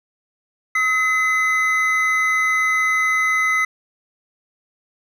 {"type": "tone pair together", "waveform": "triangle", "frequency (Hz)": [1281.3, 2034], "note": ["E6", "C7"], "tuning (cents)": [-50, -50], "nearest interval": "minor sixth", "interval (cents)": 800, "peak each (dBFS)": [-20, -15], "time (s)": [0.75, 3.65], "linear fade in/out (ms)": 5, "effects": []}